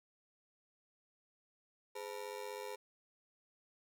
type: ring-modulated tone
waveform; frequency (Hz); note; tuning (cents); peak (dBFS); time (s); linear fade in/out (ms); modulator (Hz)
30% pulse; 463.9; A#4; -8; -37; 1.95-2.76; 10; 48
effects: none